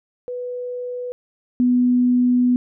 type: tone pair in turn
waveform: sine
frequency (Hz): 493.9 / 247.4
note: B4 / B3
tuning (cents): 0 / +3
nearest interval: octave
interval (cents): 1197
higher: first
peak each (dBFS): -25 / -13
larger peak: second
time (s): 0.28-1.12 / 1.6-2.56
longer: second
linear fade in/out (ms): 0
effects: none